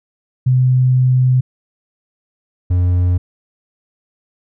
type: tone pair in turn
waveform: sine / triangle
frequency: 127.8 / 89.28 Hz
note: C3 / F2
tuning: -40 / +39 cents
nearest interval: tritone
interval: 621 cents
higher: first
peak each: -9 dBFS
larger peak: neither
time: 0.46-1.41 / 2.7-3.18 s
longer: first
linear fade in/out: 10 ms
effects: none